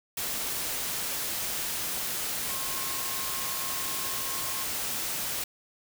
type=tone in noise; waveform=sine; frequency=1074 Hz; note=C6; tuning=45 cents sharp; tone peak=-41 dBFS; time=2.5-4.64 s; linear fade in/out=5 ms; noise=white; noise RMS=-32 dBFS; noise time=0.17-5.44 s; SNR=-12 dB; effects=none